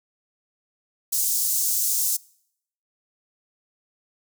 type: high-pass noise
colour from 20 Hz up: pink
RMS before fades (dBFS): -23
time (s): 1.12-2.17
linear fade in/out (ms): 10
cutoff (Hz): 6300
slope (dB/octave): 24
effects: noise-tail reverb RT60 0.7 s tail -24 dB re dry